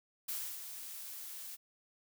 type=noise with ADSR envelope; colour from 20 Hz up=blue; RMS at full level=-38 dBFS; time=0.28-1.57 s; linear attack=10 ms; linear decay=290 ms; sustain=-8 dB; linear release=26 ms; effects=none